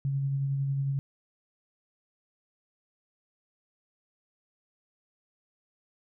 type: tone with tremolo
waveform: sine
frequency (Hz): 137.8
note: C#3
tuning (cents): -10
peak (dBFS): -25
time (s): 0.05-0.99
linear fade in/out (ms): 0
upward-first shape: sine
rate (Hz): 11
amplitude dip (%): 25
effects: none